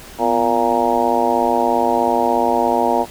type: harmonic tone with a mistuned harmonic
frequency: 116.9 Hz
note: A#2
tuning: 5 cents sharp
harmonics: 2 / 3 / 4 / 5 / 6 / 7 / 8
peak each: -23 / -23 / -22 / -22 / -20 / -21 / -20 dBFS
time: 0.18-3.06 s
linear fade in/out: 50 ms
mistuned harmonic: 2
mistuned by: +110 cents
effects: pink hiss -38 dBFS RMS until 3.1 s